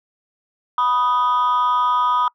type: tone pair together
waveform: sine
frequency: 985 / 1243.8 Hz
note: B5 / D#6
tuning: -5 / -1 cents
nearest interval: major third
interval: 404 cents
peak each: -16 dBFS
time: 0.78-2.28 s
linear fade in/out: 2 ms
effects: noise-tail reverb RT60 0.1 s tail -24 dB re dry + tanh soft clip ceiling -12 dBFS